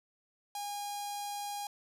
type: tone with notch filter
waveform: sawtooth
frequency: 816 Hz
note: G#5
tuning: 31 cents flat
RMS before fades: -39 dBFS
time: 0.55-1.67 s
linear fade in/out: 2 ms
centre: 1800 Hz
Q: 0.59
effects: resampled to 32000 Hz + 12-bit